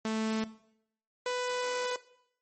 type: tone pair in turn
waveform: sawtooth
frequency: 220 / 496.7 Hz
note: A3 / B4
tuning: 0 / +10 cents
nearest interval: octave + major second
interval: 1410 cents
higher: second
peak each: -26 dBFS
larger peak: neither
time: 0.05-0.44 / 1.26-1.96 s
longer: second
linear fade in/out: 2 ms
effects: noise-tail reverb RT60 0.7 s tail -17 dB re dry + MP3 32 kbps